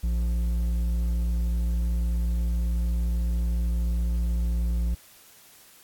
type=tone with hard clipping; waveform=sine; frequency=58.2 Hz; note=A#1; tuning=2 cents flat; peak=-24 dBFS; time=0.03-4.95 s; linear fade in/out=10 ms; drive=6 dB; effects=white hiss -53 dBFS RMS until 5.83 s + AAC 64 kbps